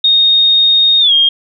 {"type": "tone with pitch glide", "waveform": "sine", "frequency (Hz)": [3708, 3228], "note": ["A#7", "G#7"], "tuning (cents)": [-10, -50], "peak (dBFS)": -6, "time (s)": [0.04, 1.29], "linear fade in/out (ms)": 5, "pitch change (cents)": -240, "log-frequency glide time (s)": [1, 1.13], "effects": []}